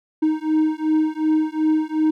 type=beating tone pair; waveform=triangle; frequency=310.5 / 313.2 Hz; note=D#4 / D#4; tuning=-3 / +11 cents; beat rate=2.7 Hz; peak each=-18 dBFS; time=0.22-2.11 s; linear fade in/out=10 ms; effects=none